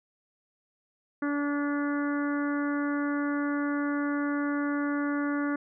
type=harmonic tone; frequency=288.4 Hz; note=D4; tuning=31 cents flat; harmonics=1 / 2 / 3 / 4 / 5 / 6 / 7; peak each=-27 / -38 / -44 / -38 / -37 / -41 / -47 dBFS; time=1.22-5.56 s; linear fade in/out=5 ms; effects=none